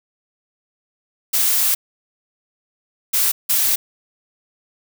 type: noise bursts at uneven times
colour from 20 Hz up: blue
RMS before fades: -17 dBFS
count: 3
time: 1.33-1.75 / 3.13-3.32 / 3.49-3.76 s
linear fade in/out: 10 ms
effects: none